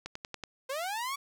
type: click train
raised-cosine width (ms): 0.2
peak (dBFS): -21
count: 5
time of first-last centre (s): 0.06-0.437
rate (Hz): 10.6
type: linear sweep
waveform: sawtooth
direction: up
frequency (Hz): 508 to 1148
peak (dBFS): -29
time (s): 0.69-1.16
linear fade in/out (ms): 10
effects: none